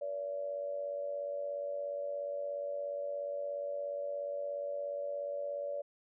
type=tone with amplitude modulation; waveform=sine; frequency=572 Hz; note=D5; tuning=46 cents flat; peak=-32 dBFS; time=0.01-5.82 s; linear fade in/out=10 ms; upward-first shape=sine; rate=97 Hz; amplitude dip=65%; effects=none